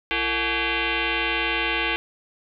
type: tone with frequency modulation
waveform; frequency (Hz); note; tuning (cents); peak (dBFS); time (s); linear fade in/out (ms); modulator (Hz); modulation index
sine; 338.3; E4; +45; -21; 0.11-1.96; 0; 397; 7.5
effects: none